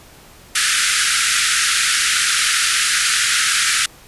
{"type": "band-pass noise", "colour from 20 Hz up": "pink", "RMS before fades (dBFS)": -17, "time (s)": [0.55, 3.86], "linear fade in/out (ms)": 5, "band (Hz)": [1300, 11000], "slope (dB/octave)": 96, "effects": ["pink hiss -44 dBFS RMS until 4.07 s", "resampled to 32000 Hz"]}